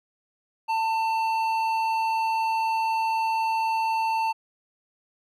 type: tone with hard clipping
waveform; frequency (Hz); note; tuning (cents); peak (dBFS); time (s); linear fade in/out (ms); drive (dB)
triangle; 894; A5; +27; -24; 0.68-4.33; 20; 12
effects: none